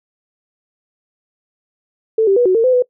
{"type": "tone with pitch steps", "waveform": "sine", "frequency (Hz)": [443.3, 391.1, 486.7, 370.8, 454.7, 510, 496.9], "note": ["A4", "G4", "B4", "F#4", "A#4", "C5", "B4"], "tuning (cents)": [13, -4, -25, 4, -43, -44, 11], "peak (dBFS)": -9, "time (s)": [2.18, 2.824], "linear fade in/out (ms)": 5, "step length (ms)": 92, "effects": ["noise-tail reverb RT60 0.1 s tail -22 dB re dry"]}